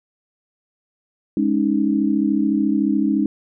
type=chord; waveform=sine; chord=Ab suspended fourth; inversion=none; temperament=equal; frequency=207.7 / 277.2 / 311.1 Hz; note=Ab3 / Db4 / Eb4; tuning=0 / 0 / 0 cents; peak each=-20 dBFS; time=1.37-3.26 s; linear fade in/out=2 ms; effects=none